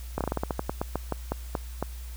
slowing click train, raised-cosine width 1 ms, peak -13 dBFS, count 16, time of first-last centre 0.18-1.826 s, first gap 27 ms, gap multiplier 1.18, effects added 60 Hz sine -36 dBFS peak until 2.16 s + white hiss -50 dBFS RMS until 2.16 s

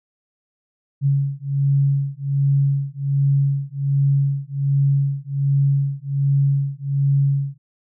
sine beating tone pair, 138.59 / 139.89 Hz, C#3 / C#3, 0 / +16 cents, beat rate 1.3 Hz, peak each -19 dBFS, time 1.01-7.58 s, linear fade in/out 50 ms, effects none

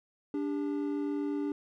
triangle tone pair together, 290.9 / 398.9 Hz, D4 / G4, -16 / +30 cents, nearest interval perfect fourth, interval 546 cents, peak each -29 / -35 dBFS, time 0.34-1.52 s, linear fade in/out 2 ms, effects none

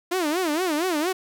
sawtooth tone with vibrato, 332.7 Hz, E4, 16 cents sharp, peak -18 dBFS, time 0.11-1.13 s, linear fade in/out 10 ms, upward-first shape sine, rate 4.3 Hz, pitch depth 220 cents each way, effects 10-bit

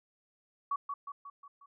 sine tone with echo, 1127 Hz, C#6, 28 cents sharp, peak -29 dBFS, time 0.71-0.76 s, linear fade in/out 5 ms, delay 180 ms, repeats 5, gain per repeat -5 dB, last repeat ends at 1.66 s, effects none

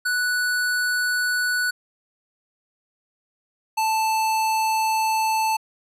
square tone pair in turn, 1480 / 880 Hz, F#6 / A5, 0 / 0 cents, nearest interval major sixth, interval 900 cents, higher first, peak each -21 / -20 dBFS, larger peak second, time 0.05-1.71 / 3.77-5.57 s, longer second, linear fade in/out 10 ms, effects resampled to 32000 Hz

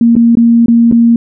sine tone with dropouts, 233.1 Hz, A#3, in tune, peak -3 dBFS, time 0.01-1.16 s, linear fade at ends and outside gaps 2 ms, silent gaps 0.154-0.164 / 0.353-0.371 / 0.66-0.682 / 0.914-0.923 s, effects none

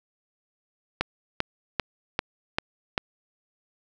click train, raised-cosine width 0.3 ms, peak -7 dBFS, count 6, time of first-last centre 1.01-2.979 s, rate 2.54 Hz, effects none

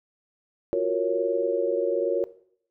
sine chord, Gb major seventh, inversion third, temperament equal, 349.2 / 370 / 466.2 / 554.4 Hz, F4 / Gb4 / Bb4 / Db5, 0 / 0 / 0 / 0 cents, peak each -29 / -28 / -26 / -26 dBFS, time 0.73-2.24 s, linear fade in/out 0 ms, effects noise-tail reverb RT60 0.6 s tail -17 dB re dry

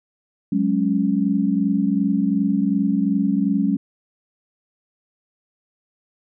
sine chord, F# suspended second, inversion none, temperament equal, 185 / 207.7 / 277.2 Hz, F#3 / G#3 / C#4, 0 / 0 / 0 cents, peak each -22 / -20 / -21 dBFS, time 0.52-3.77 s, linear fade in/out 5 ms, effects none

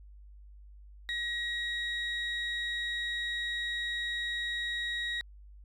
sine tone pair together, 1900 / 3800 Hz, A#6 / A#7, +33 / +33 cents, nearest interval octave, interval 1200 cents, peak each -32 / -34 dBFS, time 1.09-5.21 s, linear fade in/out 0 ms, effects tanh soft clip ceiling -27 dBFS + added 50 Hz sine -49 dBFS peak until 5.64 s

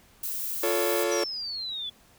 violet noise, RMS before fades -32 dBFS, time 0.23-1.04 s, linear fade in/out 5 ms
40% pulse chord, F augmented, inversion none, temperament equal with one note detuned, 349.2 / 440 / 563.7 Hz, F4 / A4 / C#5, 0 / 0 / +29 cents, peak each -28 dBFS, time 0.63-1.24 s, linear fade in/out 5 ms
sine exponential sweep, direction down, 5920 to 3399 Hz, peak -31 dBFS, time 1.11-1.9 s, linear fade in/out 10 ms
effects pink hiss -58 dBFS RMS until 2.18 s

